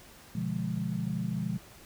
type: chord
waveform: sine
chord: B diminished seventh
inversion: none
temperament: equal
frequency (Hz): 123.47 / 146.83 / 174.61 / 207.7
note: B2 / D3 / F3 / Ab3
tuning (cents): 0 / 0 / 0 / 0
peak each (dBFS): -36 / -38 / -33 / -35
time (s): 0.35-1.58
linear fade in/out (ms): 5
effects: pink hiss -53 dBFS RMS until 1.85 s